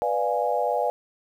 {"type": "chord", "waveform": "sine", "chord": "B diminished seventh", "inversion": "none", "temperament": "equal with one note detuned", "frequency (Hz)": [493.9, 591.1, 698.5, 830.6], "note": ["B4", "D5", "F5", "Ab5"], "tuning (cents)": [0, 11, 0, 0], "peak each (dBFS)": -27, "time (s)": [0.02, 0.9], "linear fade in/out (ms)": 0, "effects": ["9-bit"]}